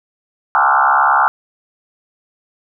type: tone with frequency modulation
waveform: sine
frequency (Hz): 1108.7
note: C#6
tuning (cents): 0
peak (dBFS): -9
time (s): 0.55-1.28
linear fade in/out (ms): 0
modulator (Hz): 68.9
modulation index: 5
effects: none